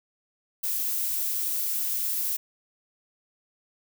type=noise; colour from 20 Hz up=violet; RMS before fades=-28 dBFS; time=0.63-2.37 s; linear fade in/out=10 ms; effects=none